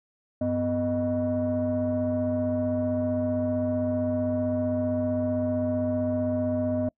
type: tone cluster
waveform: sine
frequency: 97.7 / 251.9 / 617 Hz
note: G2 / B3 / D#5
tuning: -5 / +34 / -15 cents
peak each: -30 / -25 / -26 dBFS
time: 0.41-6.89 s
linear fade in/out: 5 ms
effects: noise-tail reverb RT60 0.1 s tail -26 dB re dry + tanh soft clip ceiling -19 dBFS